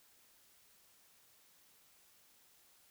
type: silence
effects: white hiss -67 dBFS RMS until 2.9 s